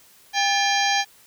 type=harmonic tone with a mistuned harmonic; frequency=800 Hz; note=G5; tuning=35 cents sharp; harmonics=1 / 2 / 3 / 4 / 5 / 6 / 7 / 8; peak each=-22 / -25 / -27 / -28 / -29 / -30 / -30 / -31 dBFS; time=0.33-1.05 s; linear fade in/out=50 ms; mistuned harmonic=2; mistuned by=+140 cents; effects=white hiss -53 dBFS RMS until 1.26 s

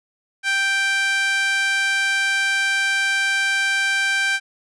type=tone with high-pass filter; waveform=sawtooth; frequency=784 Hz; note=G5; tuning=in tune; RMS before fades=-20 dBFS; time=0.43-4.4 s; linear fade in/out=50 ms; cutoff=1800 Hz; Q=4; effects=resampled to 22050 Hz

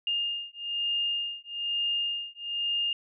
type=beating tone pair; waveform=sine; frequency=2822 / 2823.1 Hz; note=F7 / F7; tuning=+17 / +18 cents; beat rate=1.1 Hz; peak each=-31 dBFS; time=0.07-2.93 s; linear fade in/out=2 ms; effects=none

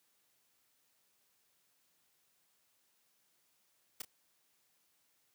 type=noise with echo; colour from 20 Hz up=white; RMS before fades=-41 dBFS; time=4-4.02 s; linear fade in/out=5 ms; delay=30 ms; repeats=1; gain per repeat=-11 dB; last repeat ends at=4.05 s; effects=white hiss -75 dBFS RMS until 5.34 s + high-pass 80 Hz 12 dB/octave

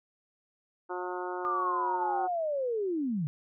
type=harmonic tone; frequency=180.4 Hz; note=F#3; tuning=44 cents flat; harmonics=2 / 3 / 4 / 5 / 6 / 7 / 8; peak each=-36 / -43 / -41 / -39 / -44 / -43 / -45 dBFS; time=0.89-2.28 s; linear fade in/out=20 ms
type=linear sweep; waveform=sine; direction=down; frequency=1221 to 139.2 Hz; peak=-28 dBFS; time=1.45-3.27 s; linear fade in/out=0 ms
effects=none

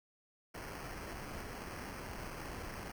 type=noise with sample-and-hold; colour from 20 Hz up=pink; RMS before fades=-45 dBFS; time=0.54-2.92 s; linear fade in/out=10 ms; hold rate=3675 Hz; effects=none

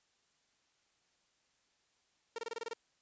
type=tone bursts; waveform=sawtooth; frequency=459.7 Hz; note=A#4; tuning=24 cents flat; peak=-34 dBFS; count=8; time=2.36-2.734 s; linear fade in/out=2 ms; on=24 ms; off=26 ms; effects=white hiss -75 dBFS RMS until 3.01 s + resampled to 16000 Hz

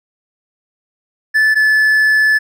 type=tone pair in turn; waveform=triangle; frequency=1744 / 1733 Hz; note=A6 / A6; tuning=-16 / -27 cents; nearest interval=unison; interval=11 cents; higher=first; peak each=-7 dBFS; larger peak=neither; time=1.34-1.55 / 1.55-2.39 s; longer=second; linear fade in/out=20 ms; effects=none

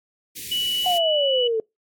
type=band-stop noise; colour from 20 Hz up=white; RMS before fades=-34 dBFS; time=0.35-0.99 s; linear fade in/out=20 ms; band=440 to 2000 Hz; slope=48 dB/octave
type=tone; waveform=sine; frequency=2953 Hz; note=F#7; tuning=4 cents flat; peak=-21 dBFS; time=0.51-1.48 s; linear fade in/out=10 ms
type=exponential sweep; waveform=sine; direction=down; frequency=740 to 434.4 Hz; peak=-19 dBFS; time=0.86-1.6 s; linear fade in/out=2 ms
effects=noise-tail reverb RT60 0.2 s tail -25 dB re dry + AAC 64 kbps

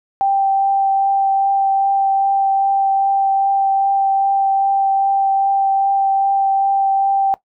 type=tone with vibrato; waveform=sine; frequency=784 Hz; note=G5; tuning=in tune; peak=-12 dBFS; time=0.21-7.34 s; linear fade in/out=0 ms; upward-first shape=triangle; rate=2.5 Hz; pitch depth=10 cents each way; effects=noise-tail reverb RT60 0.1 s tail -17 dB re dry

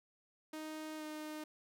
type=tone with pitch glide; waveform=sawtooth; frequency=311.1 to 306.8 Hz; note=D#4 to D#4; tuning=0 to -24 cents; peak=-39 dBFS; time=0.53-1.44 s; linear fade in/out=5 ms; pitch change=-24 cents; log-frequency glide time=0.97-1.03 s; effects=none

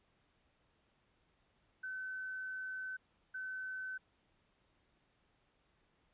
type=tone bursts at uneven times; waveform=sine; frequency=1522 Hz; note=F#6; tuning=48 cents sharp; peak=-40 dBFS; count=2; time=1.83-2.97 / 3.34-3.98 s; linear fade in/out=10 ms; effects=pink hiss -75 dBFS RMS until 6.13 s + resampled to 8000 Hz

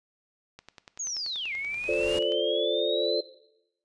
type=click train; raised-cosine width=0.2 ms; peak=-27 dBFS; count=19; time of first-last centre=0.59-2.321 s; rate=10.4 Hz
type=linear two-way sweep; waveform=sine; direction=down then up; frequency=6830 to 2100 to 4133 Hz; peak=-30 dBFS; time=0.99-3.21 s; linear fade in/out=10 ms; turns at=1.53 s
type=noise with exponential growth; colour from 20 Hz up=pink; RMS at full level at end=-35 dBFS; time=1.22-2.19 s; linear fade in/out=5 ms; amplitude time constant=210 ms
type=chord; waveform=sine; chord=D minor seventh; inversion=first; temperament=equal; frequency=349.2 / 440 / 523.3 / 587.3 Hz; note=F4 / A4 / C5 / D5; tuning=0 / 0 / 0 / 0 cents; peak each=-31 / -29 / -30 / -29 dBFS; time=1.88-3.21 s; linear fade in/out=10 ms
effects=noise-tail reverb RT60 0.8 s tail -17 dB re dry + resampled to 22050 Hz

